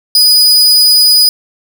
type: tone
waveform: 40% pulse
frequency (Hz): 4955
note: D#8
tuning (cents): -8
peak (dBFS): -3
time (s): 0.15-1.29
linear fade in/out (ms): 2
effects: none